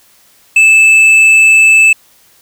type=tone with hard clipping; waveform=sine; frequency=2627 Hz; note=E7; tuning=7 cents flat; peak=-4 dBFS; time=0.56-1.93 s; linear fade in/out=5 ms; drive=5 dB; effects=white hiss -47 dBFS RMS until 2.41 s